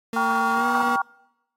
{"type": "tone with pitch glide", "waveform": "30% pulse", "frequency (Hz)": [228.3, 240.5], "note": ["A#3", "B3"], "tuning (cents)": [-36, -46], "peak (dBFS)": -24, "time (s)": [0.13, 0.96], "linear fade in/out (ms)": 2, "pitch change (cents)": 90, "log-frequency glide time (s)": [0.53, 0.66]}
{"type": "chord", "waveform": "sine", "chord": "G half-diminished seventh", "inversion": "none", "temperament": "just", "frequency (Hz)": [784, 940.8, 1128.9, 1411.2], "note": ["G5", "Bb5", "Db6", "F6"], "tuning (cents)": [0, 16, 31, 18], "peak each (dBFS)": [-24, -29, -24, -25], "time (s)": [0.16, 1.02], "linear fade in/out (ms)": 5}
{"effects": ["noise-tail reverb RT60 0.9 s tail -24 dB re dry", "AAC 48 kbps"]}